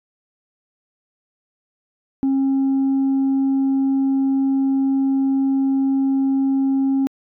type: tone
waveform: sine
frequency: 270.2 Hz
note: C#4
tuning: 44 cents flat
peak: -13 dBFS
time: 2.23-7.07 s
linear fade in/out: 0 ms
effects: tanh soft clip ceiling -14 dBFS